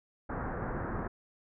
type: low-pass noise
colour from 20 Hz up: pink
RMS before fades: -36 dBFS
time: 0.29-1.08 s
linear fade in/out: 10 ms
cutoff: 1700 Hz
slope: 48 dB/octave
effects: none